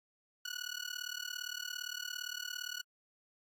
15% pulse tone with amplitude modulation, 1466 Hz, F#6, 16 cents flat, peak -29 dBFS, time 0.45-2.82 s, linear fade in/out 5 ms, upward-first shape sine, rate 37.5 Hz, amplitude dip 95%, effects AAC 64 kbps

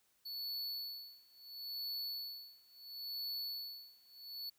square tone with tremolo, 4435 Hz, C#8, in tune, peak -39 dBFS, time 0.25-4.5 s, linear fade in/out 10 ms, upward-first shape sine, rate 0.73 Hz, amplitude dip 95%, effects white hiss -75 dBFS RMS until 4.58 s

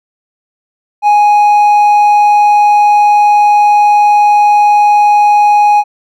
sine tone with hard clipping, 830.6 Hz, G#5, in tune, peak -5 dBFS, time 1.02-5.84 s, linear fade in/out 50 ms, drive 3 dB, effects none

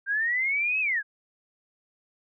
sine linear two-way sweep, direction up then down, 1574 to 2605 to 1574 Hz, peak -23 dBFS, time 0.06-1.03 s, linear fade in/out 50 ms, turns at 0.8 s, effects none

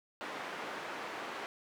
white band-pass noise, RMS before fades -42 dBFS, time 0.21-1.46 s, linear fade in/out 0 ms, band 290 to 1600 Hz, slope 12 dB/octave, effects none

